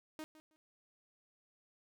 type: tone with echo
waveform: sawtooth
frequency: 311.1 Hz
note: D#4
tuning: in tune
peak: -39 dBFS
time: 0.19-0.24 s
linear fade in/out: 0 ms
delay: 160 ms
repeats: 2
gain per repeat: -15 dB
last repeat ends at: 0.56 s
effects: none